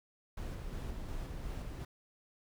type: noise with tremolo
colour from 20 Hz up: brown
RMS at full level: -40 dBFS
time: 0.37-1.85 s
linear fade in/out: 5 ms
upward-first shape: square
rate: 2.8 Hz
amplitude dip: 25%
effects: none